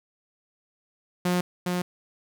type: tone with echo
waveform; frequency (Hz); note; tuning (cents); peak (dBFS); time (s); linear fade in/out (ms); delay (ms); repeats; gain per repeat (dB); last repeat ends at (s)
sawtooth; 178.8; F3; +41; -18; 1.25-1.41; 5; 410; 1; -3; 1.82
effects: none